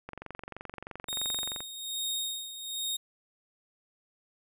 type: click train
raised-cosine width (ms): 0.5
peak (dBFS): -25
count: 36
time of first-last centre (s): 0.09-1.605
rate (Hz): 23.1
type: tone with tremolo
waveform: sawtooth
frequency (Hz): 3715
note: A#7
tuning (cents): -7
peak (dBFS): -27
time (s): 1.08-2.97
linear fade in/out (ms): 10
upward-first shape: sine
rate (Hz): 1.2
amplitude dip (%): 70
effects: none